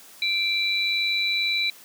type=tone pair together; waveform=sine; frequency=2349 / 3951 Hz; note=D7 / B7; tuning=0 / 0 cents; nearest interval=major sixth; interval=900 cents; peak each=-24 dBFS; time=0.22-1.7 s; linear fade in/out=2 ms; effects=white hiss -48 dBFS RMS until 1.84 s + high-pass 150 Hz 12 dB/octave